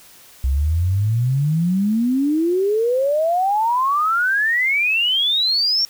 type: exponential sweep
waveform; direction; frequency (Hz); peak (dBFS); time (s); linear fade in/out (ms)
sine; up; 63.6 to 5588; -15; 0.44-5.85; 0
effects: white hiss -46 dBFS RMS until 5.89 s